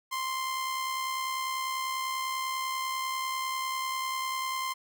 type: tone with amplitude modulation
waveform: sawtooth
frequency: 1046.5 Hz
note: C6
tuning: in tune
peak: -25 dBFS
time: 0.11-4.74 s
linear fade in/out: 20 ms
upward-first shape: sine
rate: 70.1 Hz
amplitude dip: 35%
effects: none